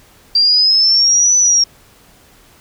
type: exponential two-way sweep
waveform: sine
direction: up then down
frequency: 4699 to 6010 to 5540 Hz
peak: -8 dBFS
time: 0.35-1.64 s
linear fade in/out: 5 ms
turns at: 1.37 s
effects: pink hiss -47 dBFS RMS until 2.6 s